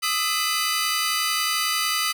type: tone cluster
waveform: sawtooth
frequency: 1226 / 1297 / 2010 / 2987 / 4724 Hz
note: D#6 / E6 / B6 / F#7 / D8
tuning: -26 / -28 / +30 / +16 / +9 cents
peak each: -25 dBFS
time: 0.02-2.13 s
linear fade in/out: 20 ms
effects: none